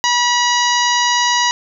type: harmonic tone with a mistuned harmonic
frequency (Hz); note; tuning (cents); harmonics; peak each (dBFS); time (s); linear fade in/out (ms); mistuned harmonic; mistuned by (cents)
969; B5; -33; 1 / 2 / 3 / 4 / 5 / 6 / 7; -16 / -19 / -21 / -22 / -23 / -24 / -24; 0.04-1.51; 0; 7; -36
effects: none